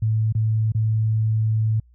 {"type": "tone with dropouts", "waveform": "sine", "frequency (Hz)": 109.9, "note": "A2", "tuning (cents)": -2, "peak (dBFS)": -17, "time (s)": [0.02, 1.8], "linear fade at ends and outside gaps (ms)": 5, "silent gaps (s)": [[0.325, 0.35], [0.721, 0.748]], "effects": ["added 60 Hz sine -50 dBFS peak until 1.94 s"]}